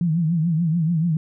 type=tone with vibrato; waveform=sine; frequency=164.81 Hz; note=E3; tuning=in tune; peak=-17 dBFS; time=0.01-1.17 s; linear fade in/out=2 ms; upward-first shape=triangle; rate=6.9 Hz; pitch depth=140 cents each way; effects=none